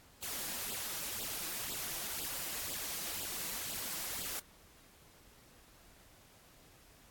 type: noise with flanger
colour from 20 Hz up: white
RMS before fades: -40 dBFS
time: 0.22-4.4 s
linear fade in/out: 10 ms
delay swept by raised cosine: 0.24 to 6.24 ms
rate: 2 Hz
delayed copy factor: +0.85
effects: pink hiss -61 dBFS RMS until 7.1 s + AAC 64 kbps